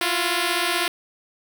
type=beating tone pair; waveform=5% pulse; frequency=340 / 356 Hz; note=F4 / F4; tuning=-46 / +33 cents; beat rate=16 Hz; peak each=-12 dBFS; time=0.01-0.88 s; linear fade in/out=2 ms; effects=none